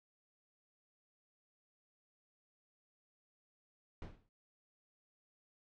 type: noise with exponential decay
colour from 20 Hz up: brown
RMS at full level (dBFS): -42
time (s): 4.02-4.29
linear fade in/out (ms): 1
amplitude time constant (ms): 57
effects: low-pass 4000 Hz 12 dB/octave + AAC 48 kbps